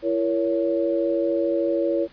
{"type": "chord", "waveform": "sine", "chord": "A# diminished", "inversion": "second", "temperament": "just", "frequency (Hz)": [335.6, 466.2, 559.4], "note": ["E4", "A#4", "C#5"], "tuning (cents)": [31, 0, 16], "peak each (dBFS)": [-23, -27, -23], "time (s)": [0.02, 2.08], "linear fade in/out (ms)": 50, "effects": ["pink hiss -52 dBFS RMS until 2.12 s", "resampled to 11025 Hz"]}